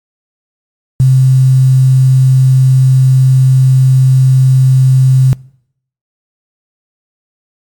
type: tone with quantisation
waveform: sine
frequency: 130.81 Hz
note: C3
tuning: in tune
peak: -3 dBFS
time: 1-5.33 s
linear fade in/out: 0 ms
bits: 5
effects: noise-tail reverb RT60 0.7 s tail -24 dB re dry + MP3 96 kbps